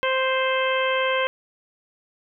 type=harmonic tone; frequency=523.3 Hz; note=C5; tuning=in tune; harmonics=1 / 2 / 3 / 4 / 5 / 6; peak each=-23 / -26 / -28 / -29 / -30 / -31 dBFS; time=0.03-1.27 s; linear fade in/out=0 ms; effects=none